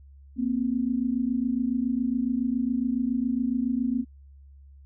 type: tone pair together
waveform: sine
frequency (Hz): 235.3 / 262.5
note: A#3 / C4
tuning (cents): +16 / +6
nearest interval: major second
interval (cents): 190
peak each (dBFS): -26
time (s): 0.36-4.05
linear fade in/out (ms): 50
effects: added 69 Hz sine -47 dBFS peak until 4.85 s